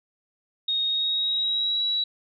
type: tone with pitch glide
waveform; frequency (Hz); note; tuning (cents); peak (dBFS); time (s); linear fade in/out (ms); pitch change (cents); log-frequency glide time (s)
sine; 3729 to 3901; A#7 to B7; 0 to -22; -22; 0.68-2.04; 5; +78; 0.86-1.84
effects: none